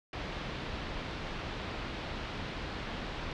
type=low-pass noise; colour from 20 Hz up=pink; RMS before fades=-39 dBFS; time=0.13-3.33 s; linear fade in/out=2 ms; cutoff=4100 Hz; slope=24 dB/octave; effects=none